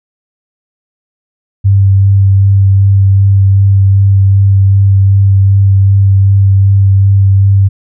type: tone with vibrato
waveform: sine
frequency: 98 Hz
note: G2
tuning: in tune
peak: -3 dBFS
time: 1.64-7.69 s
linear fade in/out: 20 ms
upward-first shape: sine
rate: 2.6 Hz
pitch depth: 13 cents each way
effects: none